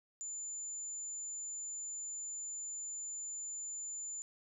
sine tone, 7060 Hz, A8, 5 cents sharp, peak -40 dBFS, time 0.21-4.22 s, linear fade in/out 0 ms, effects none

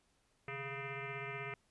sine tone with frequency modulation, 1252 Hz, D#6, 10 cents sharp, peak -40 dBFS, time 0.48-1.54 s, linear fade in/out 2 ms, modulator 280 Hz, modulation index 4.4, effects pink hiss -75 dBFS RMS until 1.7 s + resampled to 24000 Hz

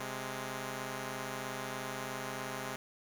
5% pulse tone pair together, 130.81 / 207.8 Hz, C3 / G#3, 0 / +1 cents, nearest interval minor sixth, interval 801 cents, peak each -29 / -30 dBFS, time 0-2.76 s, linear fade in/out 2 ms, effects 10-bit

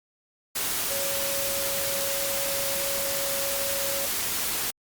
sine tone in noise, 554.4 Hz, C#5, in tune, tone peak -32 dBFS, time 0.9-4.06 s, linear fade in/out 10 ms, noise white, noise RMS -28 dBFS, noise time 0.55-4.71 s, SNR -7 dB, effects Opus 48 kbps

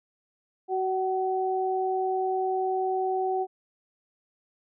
sine tone pair together, 375.7 / 755 Hz, F#4 / F#5, +26 / +35 cents, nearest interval octave, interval 1209 cents, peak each -27 / -27 dBFS, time 0.68-3.47 s, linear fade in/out 50 ms, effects none

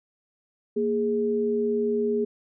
sine tone pair together, 233.1 / 415.7 Hz, A#3 / G#4, 0 / +2 cents, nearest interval minor seventh, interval 1002 cents, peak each -27 / -23 dBFS, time 0.76-2.25 s, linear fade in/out 10 ms, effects none

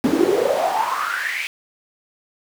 brown noise with high-pass filter sweep, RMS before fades -20 dBFS, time 0.04-1.47 s, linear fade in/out 0 ms, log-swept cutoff 260 to 2500 Hz, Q 8.7, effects none

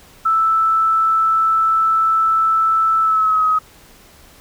sine tone with pitch glide, 1318.5 to 1267 Hz, E6 to D#6, 0 to +31 cents, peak -12 dBFS, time 0.25-3.59 s, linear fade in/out 10 ms, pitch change -69 cents, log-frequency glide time 3.01-3.45 s, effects pink hiss -46 dBFS RMS until 4.4 s

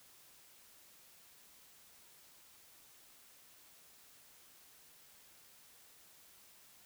silence, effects white hiss -62 dBFS RMS until 6.85 s

